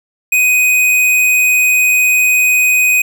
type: tone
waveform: square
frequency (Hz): 2499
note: D#7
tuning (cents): +7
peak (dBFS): -9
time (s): 0.32-3.02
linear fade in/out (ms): 5
effects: none